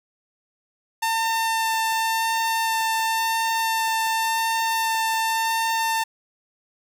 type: tone with vibrato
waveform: sawtooth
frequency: 899 Hz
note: A5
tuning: 37 cents sharp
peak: -17 dBFS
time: 1.02-6.04 s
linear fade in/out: 10 ms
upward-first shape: sine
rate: 0.92 Hz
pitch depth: 9 cents each way
effects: none